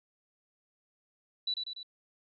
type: tone with echo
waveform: sine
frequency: 3951 Hz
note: B7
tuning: in tune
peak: -29 dBFS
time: 1.47-1.54 s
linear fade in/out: 5 ms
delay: 97 ms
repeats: 3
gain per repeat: -4 dB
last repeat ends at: 1.831 s
effects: none